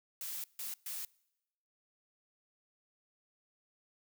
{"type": "noise bursts at uneven times", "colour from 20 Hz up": "blue", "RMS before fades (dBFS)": -41, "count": 3, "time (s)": [[0.21, 0.44], [0.59, 0.74], [0.86, 1.05]], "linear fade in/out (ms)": 2, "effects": ["noise-tail reverb RT60 0.9 s tail -25 dB re dry"]}